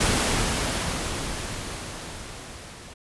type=noise with level ramp; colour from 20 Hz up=pink; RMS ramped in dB=-21 to -43 dBFS; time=0-2.94 s; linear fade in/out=10 ms; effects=resampled to 24000 Hz